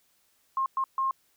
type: tone bursts at uneven times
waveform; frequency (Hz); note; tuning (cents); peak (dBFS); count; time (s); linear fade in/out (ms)
sine; 1068; C6; +35; -24; 3; 0.57-0.66 / 0.77-0.84 / 0.98-1.11; 2
effects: white hiss -68 dBFS RMS until 1.36 s